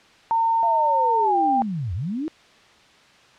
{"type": "tone with pitch glide", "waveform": "sine", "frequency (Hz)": [910, 792.2], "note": ["A#5", "G5"], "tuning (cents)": [-42, 18], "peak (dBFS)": -17, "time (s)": [0.31, 1.62], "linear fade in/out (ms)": 0, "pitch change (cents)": -240, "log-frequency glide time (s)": [1.22, 1.36]}
{"type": "linear two-way sweep", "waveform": "sine", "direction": "down then up", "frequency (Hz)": [700, 78.4, 330.3], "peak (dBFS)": -24, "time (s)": [0.63, 2.28], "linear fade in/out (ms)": 0, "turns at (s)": 1.94}
{"effects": ["white hiss -52 dBFS RMS until 3.38 s", "low-pass 4000 Hz 12 dB/octave"]}